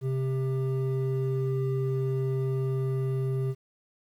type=tone pair together; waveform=triangle; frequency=132 / 396.3 Hz; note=C3 / G4; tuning=+16 / +19 cents; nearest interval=octave + perfect fifth; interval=1903 cents; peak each=-24 / -29 dBFS; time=0.01-3.55 s; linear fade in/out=50 ms; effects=tanh soft clip ceiling -16 dBFS + 10-bit